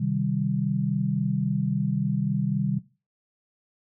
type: chord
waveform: sine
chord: C minor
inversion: none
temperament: equal with one note detuned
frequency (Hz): 131.8 / 155.56 / 196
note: C3 / Eb3 / G3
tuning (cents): +13 / 0 / 0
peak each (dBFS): -27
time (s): 0-2.79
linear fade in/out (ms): 10
effects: noise-tail reverb RT60 0.3 s tail -17 dB re dry